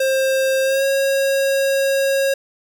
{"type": "tone with pitch glide", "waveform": "square", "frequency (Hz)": [531, 545.6], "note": ["C5", "C#5"], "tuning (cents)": [25, -28], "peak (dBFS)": -16, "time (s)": [0, 2.34], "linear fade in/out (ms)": 5, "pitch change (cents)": 47, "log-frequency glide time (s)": [0.63, 0.84], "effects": ["9-bit"]}